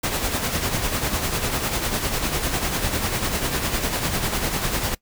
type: noise with tremolo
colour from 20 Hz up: pink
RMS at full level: -22 dBFS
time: 0.03-4.95 s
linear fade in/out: 10 ms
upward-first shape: sine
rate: 10 Hz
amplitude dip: 50%
effects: noise-tail reverb RT60 0.1 s tail -22 dB re dry